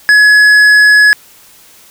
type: tone with tanh clipping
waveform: sine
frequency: 1691 Hz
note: G#6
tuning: 31 cents sharp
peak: -4 dBFS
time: 0.09-1.13 s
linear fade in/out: 0 ms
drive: 9 dB
effects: white hiss -41 dBFS RMS until 1.9 s